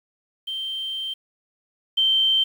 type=tone pair in turn; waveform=sine; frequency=3136 / 3122 Hz; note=G7 / G7; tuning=0 / -8 cents; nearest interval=unison; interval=8 cents; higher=first; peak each=-26 / -16 dBFS; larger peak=second; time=0.47-1.14 / 1.97-2.44 s; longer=first; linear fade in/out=10 ms; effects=8-bit